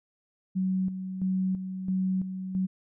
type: tone with tremolo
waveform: sine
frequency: 187.5 Hz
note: F#3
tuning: 23 cents sharp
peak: -24 dBFS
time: 0.55-2.67 s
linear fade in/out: 20 ms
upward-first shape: square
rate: 1.5 Hz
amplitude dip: 60%
effects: none